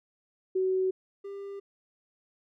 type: tone pair in turn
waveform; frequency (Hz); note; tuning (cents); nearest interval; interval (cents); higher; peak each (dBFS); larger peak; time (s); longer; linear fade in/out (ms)
sine / triangle; 375.5 / 397.8; F#4 / G4; +26 / +25; minor second; 99; second; -24 / -35; first; 0.55-0.91 / 1.24-1.6; neither; 10
effects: none